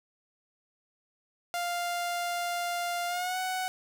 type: tone with pitch glide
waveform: sawtooth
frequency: 698.5 to 744.3 Hz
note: F5 to F#5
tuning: 0 to +10 cents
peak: -26 dBFS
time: 1.54-3.68 s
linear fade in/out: 0 ms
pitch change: +110 cents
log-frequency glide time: 3.07-3.38 s
effects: 9-bit